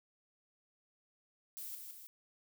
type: noise with echo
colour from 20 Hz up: violet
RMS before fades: -45 dBFS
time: 1.57-1.75 s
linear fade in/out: 0 ms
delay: 160 ms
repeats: 2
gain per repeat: -4 dB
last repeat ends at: 2.07 s
effects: none